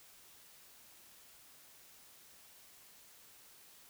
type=silence; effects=white hiss -60 dBFS RMS until 3.89 s